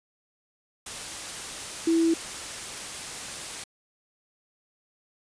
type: tone in noise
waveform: sine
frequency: 329.6 Hz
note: E4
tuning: in tune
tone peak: -19 dBFS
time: 1.87-2.14 s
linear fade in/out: 5 ms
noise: white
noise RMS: -36 dBFS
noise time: 0.86-3.64 s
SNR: +14 dB
effects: resampled to 22050 Hz